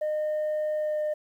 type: tone with pitch glide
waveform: sine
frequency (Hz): 611 to 606.8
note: D#5 to D#5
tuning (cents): -32 to -44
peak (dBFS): -23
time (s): 0.01-1.14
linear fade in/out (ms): 10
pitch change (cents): -12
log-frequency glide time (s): 0.77-1
effects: tanh soft clip ceiling -24 dBFS + 10-bit